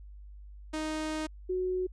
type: tone pair in turn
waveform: sawtooth / sine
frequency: 311.1 / 368.2 Hz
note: D#4 / F#4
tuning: 0 / -8 cents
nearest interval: minor third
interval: 292 cents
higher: second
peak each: -28 dBFS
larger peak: neither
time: 0.73-1.27 / 1.49-1.87 s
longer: first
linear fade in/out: 10 ms
effects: added 50 Hz sine -45 dBFS peak until 1.92 s + resampled to 22050 Hz